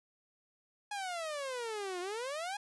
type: exponential two-way sweep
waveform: sawtooth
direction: down then up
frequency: 840 to 349.2 to 840 Hz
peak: -33 dBFS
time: 0.91-2.57 s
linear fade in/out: 5 ms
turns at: 2 s
effects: resampled to 24000 Hz